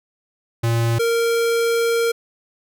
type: tone pair in turn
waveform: square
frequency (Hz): 115.9 / 463.6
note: A#2 / A#4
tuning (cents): -10 / -10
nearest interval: 2 octaves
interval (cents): 2400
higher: second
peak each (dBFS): -17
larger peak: neither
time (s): 0.63-0.99 / 0.99-2.12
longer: second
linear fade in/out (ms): 10
effects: none